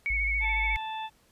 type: tone with vibrato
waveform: sine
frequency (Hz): 2217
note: C#7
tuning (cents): 0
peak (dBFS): -26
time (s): 0.06-0.76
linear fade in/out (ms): 0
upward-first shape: sine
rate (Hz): 14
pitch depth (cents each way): 31
type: tone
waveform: sine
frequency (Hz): 52.4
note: G#1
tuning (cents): +16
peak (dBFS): -30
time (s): 0.1-0.77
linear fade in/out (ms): 5
type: harmonic tone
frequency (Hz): 878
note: A5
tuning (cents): -4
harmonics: 1 / 2 / 3 / 4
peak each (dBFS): -33 / -46 / -43 / -43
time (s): 0.4-1.1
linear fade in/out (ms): 50
effects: pink hiss -64 dBFS RMS until 1.31 s + resampled to 32000 Hz